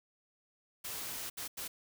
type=noise bursts at uneven times; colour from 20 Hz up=white; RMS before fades=-41 dBFS; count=3; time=0.84-1.3 / 1.37-1.48 / 1.57-1.68 s; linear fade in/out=10 ms; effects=none